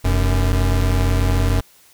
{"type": "tone pair together", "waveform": "square", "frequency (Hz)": [43.32, 91.8], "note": ["F1", "F#2"], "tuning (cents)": [-13, -13], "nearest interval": "octave + minor second", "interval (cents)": 1300, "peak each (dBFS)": -18, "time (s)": [0.04, 1.61], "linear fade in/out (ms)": 10, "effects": ["white hiss -51 dBFS RMS until 1.93 s"]}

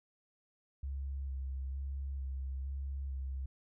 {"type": "tone with vibrato", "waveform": "sine", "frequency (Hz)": 67.5, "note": "C#2", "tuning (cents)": -45, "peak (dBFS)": -36, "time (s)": [0.83, 3.46], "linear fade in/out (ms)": 5, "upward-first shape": "square", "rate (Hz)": 1.1, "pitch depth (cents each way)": 23, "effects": []}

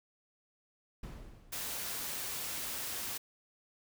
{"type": "noise with exponential decay", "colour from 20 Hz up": "brown", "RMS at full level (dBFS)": -41, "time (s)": [1.03, 2.05], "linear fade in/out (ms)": 5, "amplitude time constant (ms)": 220}
{"type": "noise", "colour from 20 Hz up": "white", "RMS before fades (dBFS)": -39, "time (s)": [1.52, 3.18], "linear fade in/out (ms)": 10}
{"effects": []}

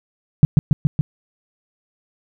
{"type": "tone with echo", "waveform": "sine", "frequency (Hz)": 149.1, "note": "D3", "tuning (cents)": 27, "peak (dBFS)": -4, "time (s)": [0.43, 0.45], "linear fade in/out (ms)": 0, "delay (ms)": 140, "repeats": 4, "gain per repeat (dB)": -2, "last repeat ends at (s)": 1.01, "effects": []}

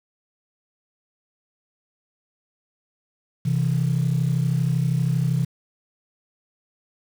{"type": "tone pair together", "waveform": "sine", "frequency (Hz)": [131.03, 163.7], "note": ["C3", "E3"], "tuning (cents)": [3, -12], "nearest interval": "major third", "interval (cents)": 385, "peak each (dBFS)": [-20, -21], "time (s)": [3.45, 5.45], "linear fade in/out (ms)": 10, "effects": ["tanh soft clip ceiling -13 dBFS", "7-bit"]}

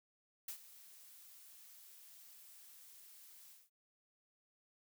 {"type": "noise with ADSR envelope", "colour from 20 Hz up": "blue", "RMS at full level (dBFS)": -43, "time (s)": [0.48, 3.7], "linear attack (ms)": 5, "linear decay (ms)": 85, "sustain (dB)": -16, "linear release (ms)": 190, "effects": []}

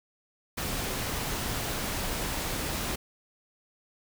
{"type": "noise", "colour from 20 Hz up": "pink", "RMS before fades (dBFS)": -32, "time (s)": [0.57, 2.96], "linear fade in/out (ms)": 10, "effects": []}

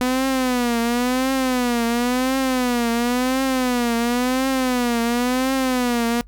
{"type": "tone with vibrato", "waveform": "sawtooth", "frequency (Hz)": 248.8, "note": "B3", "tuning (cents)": 13, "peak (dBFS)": -14, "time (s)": [0.01, 6.21], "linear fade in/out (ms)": 0, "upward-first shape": "triangle", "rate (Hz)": 0.95, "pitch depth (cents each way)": 130, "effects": ["noise-tail reverb RT60 0.1 s tail -22 dB re dry", "added 47 Hz sine -40 dBFS peak until 6.27 s"]}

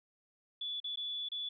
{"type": "tone with dropouts", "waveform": "sine", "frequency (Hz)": 3444, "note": "A7", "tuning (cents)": -38, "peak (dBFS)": -36, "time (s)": [0.61, 1.49], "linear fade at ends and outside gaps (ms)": 5, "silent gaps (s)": [[0.802, 0.842], [0.959, 0.972], [1.288, 1.317]], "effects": []}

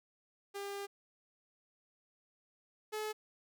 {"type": "tone pair in turn", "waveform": "sawtooth", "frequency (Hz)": [400.4, 428.8], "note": ["G4", "A4"], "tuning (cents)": [37, -45], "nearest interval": "minor second", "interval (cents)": 118, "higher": "second", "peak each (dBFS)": [-36, -33], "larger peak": "second", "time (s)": [[0.54, 0.87], [2.92, 3.13]], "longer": "first", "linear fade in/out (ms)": 20, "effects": []}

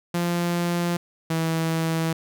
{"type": "tone pair in turn", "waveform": "sawtooth", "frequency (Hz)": [173.1, 162.85], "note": ["F3", "E3"], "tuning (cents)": [-15, -21], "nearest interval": "minor second", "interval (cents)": 106, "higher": "first", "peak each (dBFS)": [-18, -18], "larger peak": "neither", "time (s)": [[0.14, 0.97], [1.3, 2.13]], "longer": "neither", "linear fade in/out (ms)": 5, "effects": []}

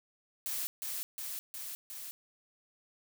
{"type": "noise with echo", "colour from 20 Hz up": "blue", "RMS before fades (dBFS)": -36, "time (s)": [0.46, 0.67], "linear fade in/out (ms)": 0, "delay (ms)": 360, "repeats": 4, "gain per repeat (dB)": -2, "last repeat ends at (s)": 2.11, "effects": []}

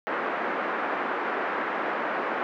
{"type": "band-pass noise", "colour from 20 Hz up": "white", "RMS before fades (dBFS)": -29, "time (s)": [0.07, 2.43], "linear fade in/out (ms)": 0, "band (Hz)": [250, 1700], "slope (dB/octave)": 24, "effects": []}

